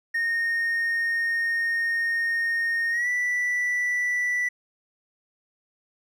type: tone with pitch glide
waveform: triangle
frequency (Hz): 1847 to 1968.2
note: A#6 to B6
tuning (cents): -16 to -6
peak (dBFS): -20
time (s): 0.14-4.49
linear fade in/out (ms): 10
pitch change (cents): +110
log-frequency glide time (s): 2.91-3.08
effects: tanh soft clip ceiling -16 dBFS